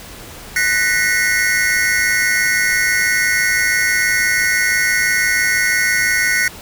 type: tone cluster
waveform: square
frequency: 1486 / 1847 / 1953 / 2150 Hz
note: F#6 / A#6 / B6 / C7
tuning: +7 / -16 / -20 / +47 cents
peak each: -20 dBFS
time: 0.56-6.48 s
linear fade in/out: 2 ms
effects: pink hiss -35 dBFS RMS until 6.61 s